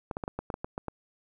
clicks, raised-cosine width 1 ms, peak -19 dBFS, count 10, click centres 0.112 / 0.169 / 0.238 / 0.279 / 0.39 / 0.502 / 0.541 / 0.645 / 0.779 / 0.883 s, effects 10-bit

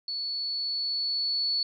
sine tone with level ramp, 4428 Hz, C#8, 3 cents flat, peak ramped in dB -30 to -24 dBFS, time 0.08-1.63 s, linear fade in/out 2 ms, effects none

